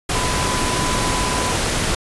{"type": "tone in noise", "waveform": "sine", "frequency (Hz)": 1000, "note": "B5", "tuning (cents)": 21, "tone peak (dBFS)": -25, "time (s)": [0.15, 1.52], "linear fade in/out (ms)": 5, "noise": "pink", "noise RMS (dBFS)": -20, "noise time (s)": [0.09, 1.95], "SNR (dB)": -8, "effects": ["resampled to 24000 Hz"]}